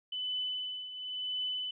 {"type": "tone with tremolo", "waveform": "sine", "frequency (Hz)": 3006, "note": "F#7", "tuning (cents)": 27, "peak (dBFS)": -31, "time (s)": [0.12, 1.71], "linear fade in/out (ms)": 5, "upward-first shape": "triangle", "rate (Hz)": 0.95, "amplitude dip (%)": 70, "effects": []}